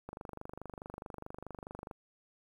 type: click train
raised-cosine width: 1 ms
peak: -29 dBFS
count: 46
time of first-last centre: 0.09-1.912 s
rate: 24.7 Hz
effects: 10-bit